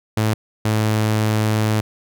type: tone pair in turn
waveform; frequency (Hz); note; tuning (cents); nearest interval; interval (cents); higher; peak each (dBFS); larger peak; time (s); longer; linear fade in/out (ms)
sawtooth; 108.6 / 108.22; A2 / A2; -22 / -28; unison; 6; first; -12; neither; 0.17-0.34 / 0.65-1.81; second; 5
effects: none